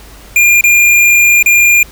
square tone with dropouts, 2406 Hz, D7, 41 cents sharp, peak -5 dBFS, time 0.36-1.83 s, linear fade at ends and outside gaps 2 ms, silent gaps 0.61-0.639 / 1.427-1.46 s, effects added 50 Hz sine -36 dBFS peak until 1.91 s + pink hiss -37 dBFS RMS until 1.91 s

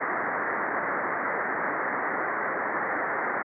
white low-pass noise, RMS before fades -28 dBFS, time 0-3.43 s, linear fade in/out 20 ms, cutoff 2000 Hz, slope 96 dB/octave, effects high-pass 300 Hz 12 dB/octave

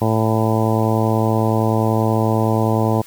harmonic tone, 110.5 Hz, A2, 8 cents sharp, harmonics 1 / 2 / 3 / 4 / 5 / 6 / 7 / 8 / 9, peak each -18 / -21 / -23 / -24 / -25 / -26 / -26 / -27 / -28 dBFS, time 0.01-3.02 s, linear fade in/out 10 ms, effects white hiss -43 dBFS RMS until 3.06 s

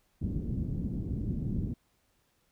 white low-pass noise, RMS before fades -33 dBFS, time 0.21-1.74 s, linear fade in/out 10 ms, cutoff 240 Hz, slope 24 dB/octave, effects pink hiss -72 dBFS RMS until 2.51 s

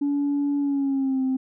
sine tone with pitch glide, 285.4 to 261.7 Hz, D4 to C4, -49 to 0 cents, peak -19 dBFS, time 0.01-1.37 s, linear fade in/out 10 ms, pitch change -151 cents, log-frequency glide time 0.59-1.23 s, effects tanh soft clip ceiling -18 dBFS

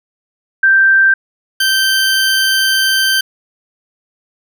sine / 20% pulse tone pair in turn, 1568 / 1557.2 Hz, G6 / G6, 0 / -12 cents, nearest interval unison, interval 12 cents, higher first, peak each -6 dBFS, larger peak neither, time 0.63-1.14 / 1.6-3.21 s, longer second, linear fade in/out 5 ms, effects none

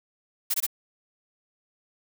blue noise bursts, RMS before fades -25 dBFS, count 3, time 0.5-0.666 s, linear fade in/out 10 ms, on 42 ms, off 20 ms, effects none

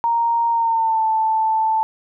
sine tone with pitch glide, 931 to 881.3 Hz, A#5 to A5, -2 to +3 cents, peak -15 dBFS, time 0.04-1.83 s, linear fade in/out 0 ms, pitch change -95 cents, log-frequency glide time 0.5-1.05 s, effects none

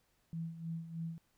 sine tone with tremolo, 164.81 Hz, E3, in tune, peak -36 dBFS, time 0.33-1.18 s, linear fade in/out 0 ms, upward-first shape sine, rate 3.2 Hz, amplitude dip 70%, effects pink hiss -75 dBFS RMS until 1.37 s

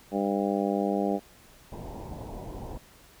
harmonic tone, 99.8 Hz, G2, 32 cents sharp, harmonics 2 / 3 / 4 / 5 / 6 / 7 / 8, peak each -29 / -31 / -32 / -33 / -34 / -34 / -35 dBFS, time 0.11-1.2 s, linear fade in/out 50 ms
pink low-pass noise, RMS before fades -39 dBFS, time 1.72-2.78 s, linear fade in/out 5 ms, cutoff 1000 Hz, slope 96 dB/octave
effects pink hiss -55 dBFS RMS until 3.2 s

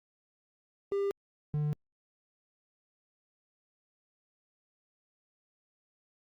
triangle tone pair in turn, 398.6 / 149.31 Hz, G4 / D3, +29 / +29 cents, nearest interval octave + perfect fourth, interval 1700 cents, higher first, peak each -26 dBFS, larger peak neither, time 0.92-1.11 / 1.54-1.73 s, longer neither, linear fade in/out 0 ms, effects Opus 48 kbps

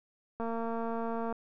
click train, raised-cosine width 1 ms, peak -23 dBFS, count 213, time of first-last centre 0.4-1.326 s, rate 229 Hz, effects none

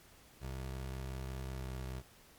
25% pulse tone with pitch glide, 65.41 to 64.32 Hz, C2 to C2, 0 to -29 cents, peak -36 dBFS, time 0.4-2.03 s, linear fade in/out 50 ms, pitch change -29 cents, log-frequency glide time 1.51-1.71 s, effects pink hiss -61 dBFS RMS until 2.38 s + MP3 96 kbps

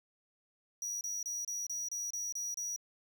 square tone bursts, 5800 Hz, F#8, 35 cents flat, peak -36 dBFS, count 9, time 0.82-2.762 s, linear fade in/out 2 ms, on 190 ms, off 29 ms, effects none

